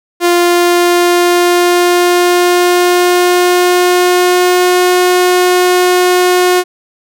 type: tone with pitch glide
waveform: sawtooth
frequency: 349.2 to 361.1 Hz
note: F4 to F#4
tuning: 0 to -42 cents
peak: -3 dBFS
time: 0.2-6.64 s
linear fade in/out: 50 ms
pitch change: +58 cents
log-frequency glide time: 0.33-4.93 s
effects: none